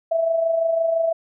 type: tone with amplitude modulation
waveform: sine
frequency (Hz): 659.3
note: E5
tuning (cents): 0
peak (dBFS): -15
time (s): 0.11-1.13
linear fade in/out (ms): 10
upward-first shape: sine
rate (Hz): 25.9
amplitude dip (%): 50
effects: none